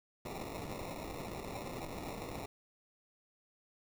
white noise with sample-and-hold, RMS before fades -43 dBFS, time 0.25-2.46 s, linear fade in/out 5 ms, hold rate 1575 Hz, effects none

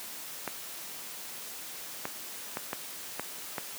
clicks, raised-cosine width 0.5 ms, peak -17 dBFS, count 6, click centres 0.477 / 2.054 / 2.571 / 2.731 / 3.196 / 3.582 s, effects white hiss -42 dBFS RMS until 3.78 s + high-pass 150 Hz 12 dB/octave

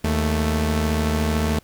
sawtooth tone pair together, 78.02 / 220.5 Hz, D#2 / A3, +5 / +4 cents, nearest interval octave + tritone, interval 1799 cents, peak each -17 / -19 dBFS, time 0.04-1.59 s, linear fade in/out 5 ms, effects pink hiss -55 dBFS RMS until 1.63 s

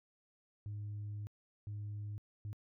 sine tone bursts at uneven times, 103.83 Hz, G#2, in tune, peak -38 dBFS, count 3, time 0.66-1.27 / 1.67-2.18 / 2.45-2.53 s, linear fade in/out 0 ms, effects tanh soft clip ceiling -38 dBFS

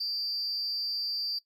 triangle tone with amplitude modulation, 4699 Hz, D8, in tune, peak -24 dBFS, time 0-1.39 s, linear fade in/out 10 ms, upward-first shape sine, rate 247 Hz, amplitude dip 70%, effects noise-tail reverb RT60 0.1 s tail -19 dB re dry + tanh soft clip ceiling -25 dBFS

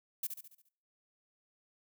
violet noise with echo, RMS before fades -35 dBFS, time 0.23-0.27 s, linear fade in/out 5 ms, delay 70 ms, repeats 6, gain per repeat -6 dB, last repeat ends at 0.69 s, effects noise-tail reverb RT60 0.6 s tail -24 dB re dry

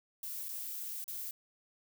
violet noise with dropouts, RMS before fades -41 dBFS, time 0.23-1.31 s, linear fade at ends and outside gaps 2 ms, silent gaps 0.485-0.489 / 1.042-1.079 s, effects none

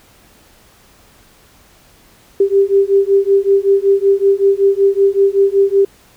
sine beating tone pair, 392 / 397.3 Hz, G4 / G4, 0 / +23 cents, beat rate 5.3 Hz, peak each -12 dBFS, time 2.4-5.85 s, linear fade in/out 5 ms, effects pink hiss -48 dBFS RMS until 6.16 s

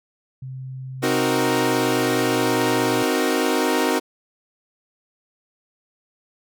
sine tone with pitch glide, 130.81 to 122.05 Hz, C3 to B2, 0 to -20 cents, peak -30 dBFS, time 0.42-3.03 s, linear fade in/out 5 ms, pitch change -120 cents, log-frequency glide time 1.11-2.35 s
sawtooth chord, C half-diminished seventh, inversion none, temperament equal, 261.6 / 311.1 / 370 / 466.2 Hz, C4 / Eb4 / Gb4 / Bb4, 0 / 0 / 0 / 0 cents, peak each -20 dBFS, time 1.02-4 s, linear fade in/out 20 ms
effects none

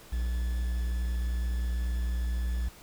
triangle tone with quantisation, 59.8 Hz, A#1, 45 cents sharp, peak -25 dBFS, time 0.12-2.69 s, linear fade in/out 10 ms, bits 8, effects pink hiss -52 dBFS RMS until 2.82 s

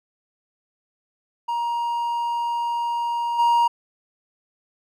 triangle tone with level steps, 943 Hz, A#5, 20 cents sharp, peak -20 / -13 dBFS, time 1.48-3.68 s, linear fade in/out 10 ms, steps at 3.38 s, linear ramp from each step 20 ms, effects none

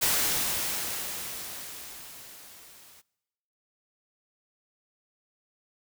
white noise with level ramp, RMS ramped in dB -24 to -54 dBFS, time 0.01-3.02 s, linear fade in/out 20 ms, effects noise-tail reverb RT60 1.0 s tail -23 dB re dry

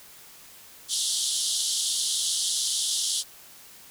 pink band-pass noise, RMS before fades -27 dBFS, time 0.88-3.24 s, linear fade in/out 50 ms, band 3100 to 11000 Hz, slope 96 dB/octave, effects white hiss -49 dBFS RMS until 3.9 s

